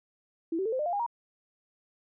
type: tone with pitch steps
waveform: sine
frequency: 329.8 / 383.2 / 445.3 / 517.5 / 601.4 / 698.8 / 812.1 / 943.7 Hz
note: E4 / G4 / A4 / C5 / D5 / F5 / G#5 / A#5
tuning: +1 / -39 / +21 / -19 / +41 / +1 / -39 / +21 cents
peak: -27 dBFS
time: 0.52-1.064 s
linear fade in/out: 5 ms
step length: 68 ms
effects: none